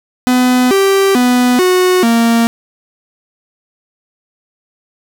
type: tone with pitch steps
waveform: 45% pulse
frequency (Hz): 251.1 / 390.5 / 247.8 / 366.6 / 231.5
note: B3 / G4 / B3 / F#4 / A#3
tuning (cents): +29 / -7 / +6 / -16 / -12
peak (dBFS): -8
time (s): 0.27-2.47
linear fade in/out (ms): 0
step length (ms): 440
effects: none